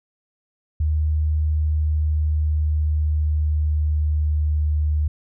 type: tone with pitch glide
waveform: sine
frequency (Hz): 76.8 to 75.61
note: D#2 to D#2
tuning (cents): -22 to -49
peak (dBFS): -17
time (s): 0.8-5.08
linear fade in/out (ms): 5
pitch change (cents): -27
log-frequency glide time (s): 1.46-4.79
effects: none